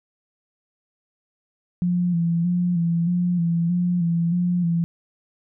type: tone with vibrato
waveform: sine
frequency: 172.8 Hz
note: F3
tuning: 18 cents flat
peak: -18 dBFS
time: 1.82-4.84 s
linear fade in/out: 0 ms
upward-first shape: square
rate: 1.6 Hz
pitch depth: 42 cents each way
effects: none